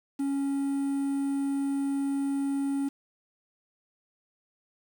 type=tone with quantisation; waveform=triangle; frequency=277.2 Hz; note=C#4; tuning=in tune; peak=-24 dBFS; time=0.19-2.89 s; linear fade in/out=10 ms; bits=8; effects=none